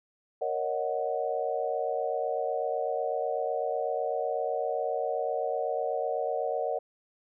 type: chord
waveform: sine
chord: D# minor seventh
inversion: second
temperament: equal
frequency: 466.2 / 554.4 / 622.3 / 740 Hz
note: A#4 / C#5 / D#5 / F#5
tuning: 0 / 0 / 0 / 0 cents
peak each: -33 dBFS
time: 0.41-6.79 s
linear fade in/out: 10 ms
effects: none